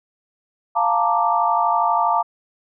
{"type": "chord", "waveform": "sine", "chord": "Bb major seventh", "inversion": "second", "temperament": "equal", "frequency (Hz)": [698.5, 880, 932.3, 1174.7], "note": ["F5", "A5", "Bb5", "D6"], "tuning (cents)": [0, 0, 0, 0], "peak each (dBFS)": -21, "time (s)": [0.75, 2.23], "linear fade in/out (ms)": 20, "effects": []}